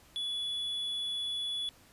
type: tone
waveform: triangle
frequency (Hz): 3416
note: G#7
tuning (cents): +48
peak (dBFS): -31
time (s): 0.16-1.69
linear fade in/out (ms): 0
effects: pink hiss -60 dBFS RMS until 1.92 s + resampled to 32000 Hz